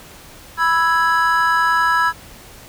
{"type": "chord", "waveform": "triangle", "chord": "E major", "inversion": "second", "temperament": "equal", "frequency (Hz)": [987.8, 1318.5, 1661.2], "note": ["B5", "E6", "G#6"], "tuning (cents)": [0, 0, 0], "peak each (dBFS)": -16, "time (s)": [0.57, 2.13], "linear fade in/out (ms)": 50, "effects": ["pink hiss -41 dBFS RMS until 2.68 s"]}